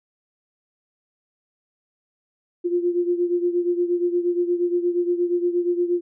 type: beating tone pair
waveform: sine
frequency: 349.2 / 357.7 Hz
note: F4 / F4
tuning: 0 / +41 cents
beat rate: 8.5 Hz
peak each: -20 / -25 dBFS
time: 2.64-6.01 s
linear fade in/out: 20 ms
effects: none